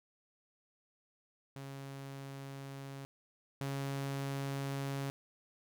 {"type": "tone pair in turn", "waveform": "sawtooth", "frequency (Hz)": [137.3, 138.01], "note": ["C#3", "C#3"], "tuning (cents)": [-16, -7], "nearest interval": "unison", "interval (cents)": 9, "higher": "second", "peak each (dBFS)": [-40, -32], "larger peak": "second", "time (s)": [[1.56, 3.05], [3.61, 5.1]], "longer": "neither", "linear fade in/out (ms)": 0, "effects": []}